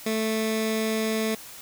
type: tone with notch filter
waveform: 15% pulse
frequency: 220 Hz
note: A3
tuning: in tune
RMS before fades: -26 dBFS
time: 0.06-1.35 s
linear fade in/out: 5 ms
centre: 840 Hz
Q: 1.8
effects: white hiss -43 dBFS RMS until 1.61 s